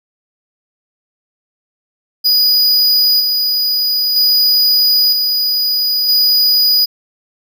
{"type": "tone with tremolo", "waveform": "square", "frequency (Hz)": 4932, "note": "D#8", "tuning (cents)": -16, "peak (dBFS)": -9, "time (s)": [2.24, 6.86], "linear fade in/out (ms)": 20, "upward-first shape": "square", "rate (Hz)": 0.52, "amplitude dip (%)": 35, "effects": []}